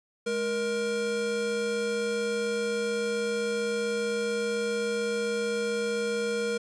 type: tone pair together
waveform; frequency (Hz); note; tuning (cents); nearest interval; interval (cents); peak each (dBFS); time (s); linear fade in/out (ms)
square; 209.9 / 471.2; G#3 / A#4; +19 / +19; octave + major second; 1400; -36 / -28; 0.26-6.58; 10
effects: resampled to 22050 Hz